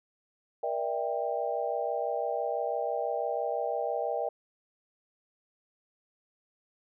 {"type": "chord", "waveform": "sine", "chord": "E half-diminished seventh", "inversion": "second", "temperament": "just", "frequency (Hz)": [474.7, 593.3, 659.3, 791.1], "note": ["Bb4", "D5", "E5", "G5"], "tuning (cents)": [31, 18, 0, 16], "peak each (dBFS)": -34, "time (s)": [0.63, 4.29], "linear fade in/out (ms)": 5, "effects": []}